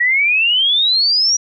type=exponential sweep; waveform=sine; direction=up; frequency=1900 to 5820 Hz; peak=-11 dBFS; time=0-1.37 s; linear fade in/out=10 ms; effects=none